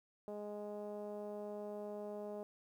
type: tone with low-pass filter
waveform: 10% pulse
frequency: 207.7 Hz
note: G#3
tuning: in tune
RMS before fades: -45 dBFS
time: 0.28-2.43 s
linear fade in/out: 0 ms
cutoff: 570 Hz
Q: 2.2
effects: 12-bit